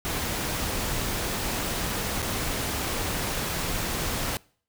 pink noise with dropouts, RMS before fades -29 dBFS, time 0.05-4.37 s, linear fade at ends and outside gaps 0 ms, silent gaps 2.22-2.227 s, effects noise-tail reverb RT60 0.5 s tail -24 dB re dry

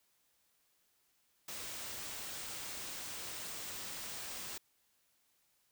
white band-stop noise, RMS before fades -44 dBFS, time 1.48-4.58 s, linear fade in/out 5 ms, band 10000 to 14000 Hz, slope 96 dB/octave, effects white hiss -75 dBFS RMS until 5.71 s

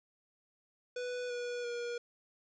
square tone with pitch steps, 493.9 / 485.7 / 477.6 Hz, B4 / B4 / A#4, 0 / -29 / +42 cents, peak -37 dBFS, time 0.96-1.98 s, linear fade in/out 5 ms, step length 340 ms, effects resampled to 16000 Hz + 11-bit

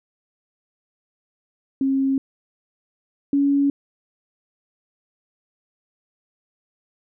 sine tone pair in turn, 270 / 281.2 Hz, C#4 / C#4, -45 / +25 cents, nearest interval minor second, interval 70 cents, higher second, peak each -17 / -15 dBFS, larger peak second, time 1.81-2.18 / 3.33-3.7 s, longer neither, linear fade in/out 2 ms, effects none

